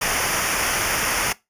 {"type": "noise with comb filter", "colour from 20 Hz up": "pink", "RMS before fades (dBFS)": -22, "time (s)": [0.01, 1.33], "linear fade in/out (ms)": 10, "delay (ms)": 0.25, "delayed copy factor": -0.75, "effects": ["noise-tail reverb RT60 0.2 s tail -20 dB re dry", "resampled to 32000 Hz"]}